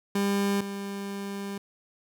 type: tone pair in turn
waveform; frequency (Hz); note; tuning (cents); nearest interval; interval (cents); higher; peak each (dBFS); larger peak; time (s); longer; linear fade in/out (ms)
30% pulse; 200 / 199.11; G3 / G3; +35 / +27; unison; 8; first; -21 / -30; first; 0.15-0.61 / 0.61-1.58; second; 5
effects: none